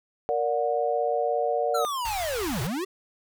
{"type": "chord", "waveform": "sine", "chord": "Bb augmented", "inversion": "none", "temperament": "just", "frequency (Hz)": [466.2, 582.7, 728.4], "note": ["Bb4", "D5", "F#5"], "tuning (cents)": [0, -14, -27], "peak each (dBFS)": -27, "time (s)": [0.29, 1.85], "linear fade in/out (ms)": 0}
{"type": "linear two-way sweep", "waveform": "square", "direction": "down then up", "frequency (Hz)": [1388, 110, 397.5], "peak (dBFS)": -28, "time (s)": [1.74, 2.85], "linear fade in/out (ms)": 10, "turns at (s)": 2.62}
{"type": "band-stop noise", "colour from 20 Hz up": "pink", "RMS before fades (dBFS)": -36, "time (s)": [2.05, 2.67], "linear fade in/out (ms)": 2, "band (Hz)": [100, 700], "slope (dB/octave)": 96}
{"effects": []}